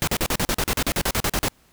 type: noise bursts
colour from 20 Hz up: pink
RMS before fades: -22 dBFS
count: 16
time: 0.02-1.484 s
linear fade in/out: 0 ms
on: 54 ms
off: 40 ms
effects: pink hiss -58 dBFS RMS until 1.72 s